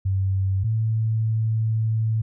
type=tone pair in turn; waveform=sine; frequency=96 / 110.93 Hz; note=G2 / A2; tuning=-36 / +15 cents; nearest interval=minor third; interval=251 cents; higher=second; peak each=-19 dBFS; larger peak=neither; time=0.05-0.64 / 0.64-2.22 s; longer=second; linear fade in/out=10 ms; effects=none